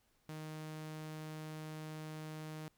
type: tone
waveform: sawtooth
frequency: 155.56 Hz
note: D#3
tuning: in tune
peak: -40 dBFS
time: 0.29-2.68 s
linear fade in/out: 0 ms
effects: pink hiss -75 dBFS RMS until 2.77 s